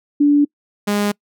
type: tone pair in turn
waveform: sine / sawtooth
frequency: 290 / 205.5 Hz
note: D4 / G#3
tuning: -22 / -18 cents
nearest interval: tritone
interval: 596 cents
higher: first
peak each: -9 / -12 dBFS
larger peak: first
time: 0.2-0.45 / 0.87-1.12 s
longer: neither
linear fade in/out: 10 ms
effects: noise-tail reverb RT60 0.1 s tail -26 dB re dry